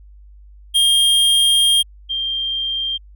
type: tone pair in turn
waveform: square / sine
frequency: 3219 / 3182 Hz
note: G7 / G7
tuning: +45 / +25 cents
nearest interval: unison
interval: 20 cents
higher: first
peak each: -12 / -19 dBFS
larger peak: first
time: 0.74-1.83 / 2.09-2.98 s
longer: first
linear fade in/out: 20 ms
effects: added 50 Hz sine -40 dBFS peak until 3.15 s